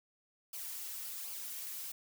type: noise with flanger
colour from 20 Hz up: blue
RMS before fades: -43 dBFS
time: 0.53-1.92 s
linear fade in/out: 5 ms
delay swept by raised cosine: 0.52 to 4.42 ms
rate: 1.3 Hz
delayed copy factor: -0.6
effects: none